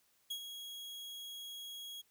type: tone with ADSR envelope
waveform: 40% pulse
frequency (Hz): 3310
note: G#7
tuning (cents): -6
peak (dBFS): -36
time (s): 0.3-2.02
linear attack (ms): 10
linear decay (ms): 79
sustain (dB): -8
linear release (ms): 17
effects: white hiss -73 dBFS RMS until 2.1 s